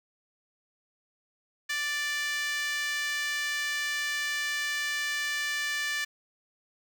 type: tone with high-pass filter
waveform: 5% pulse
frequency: 587.3 Hz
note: D5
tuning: in tune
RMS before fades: -31 dBFS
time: 1.69-6.05 s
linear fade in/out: 10 ms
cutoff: 1700 Hz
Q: 4.2
effects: none